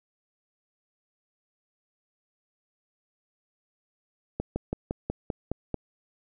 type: slowing click train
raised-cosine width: 2 ms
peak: -15 dBFS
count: 8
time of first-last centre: 4.4-5.743 s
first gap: 160 ms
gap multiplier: 1.06
effects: none